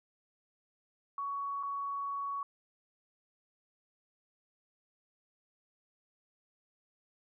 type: tone with dropouts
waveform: sine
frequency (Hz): 1120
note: C#6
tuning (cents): +18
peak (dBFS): -34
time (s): 1.18-2.43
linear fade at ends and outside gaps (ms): 2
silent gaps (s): 1.629-1.633
effects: none